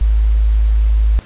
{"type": "tone", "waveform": "sine", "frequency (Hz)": 53.3, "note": "G#1", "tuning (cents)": 46, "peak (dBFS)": -9, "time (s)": [0.01, 1.19], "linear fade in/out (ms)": 0, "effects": ["pink hiss -40 dBFS RMS until 1.25 s", "resampled to 8000 Hz"]}